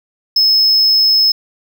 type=tone; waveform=triangle; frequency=5190 Hz; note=E8; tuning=28 cents flat; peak=-7 dBFS; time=0.36-1.32 s; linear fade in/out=5 ms; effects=none